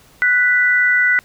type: tone pair together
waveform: sine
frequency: 1480 / 1977.8 Hz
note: F#6 / B6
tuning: 0 / +2 cents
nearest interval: perfect fourth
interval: 502 cents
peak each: -14 dBFS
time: 0.22-1.19 s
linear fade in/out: 0 ms
effects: pink hiss -49 dBFS RMS until 1.24 s